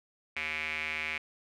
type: tone with band-pass filter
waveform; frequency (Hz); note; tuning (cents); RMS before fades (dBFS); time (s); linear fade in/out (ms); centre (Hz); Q
square; 77.78; D#2; 0; -35; 0.36-1.18; 5; 2300; 6.9
effects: none